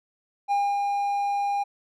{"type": "tone with ADSR envelope", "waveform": "triangle", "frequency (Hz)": 807, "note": "G#5", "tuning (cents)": -50, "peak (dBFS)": -18, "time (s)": [0.48, 1.64], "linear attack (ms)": 35, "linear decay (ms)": 250, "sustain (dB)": -3, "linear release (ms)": 16, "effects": []}